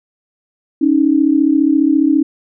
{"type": "tone pair together", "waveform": "sine", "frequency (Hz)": [277.7, 312.4], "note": ["C#4", "D#4"], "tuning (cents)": [3, 7], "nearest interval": "major second", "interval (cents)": 204, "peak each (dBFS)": -12, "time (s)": [0.81, 2.23], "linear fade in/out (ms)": 10, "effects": []}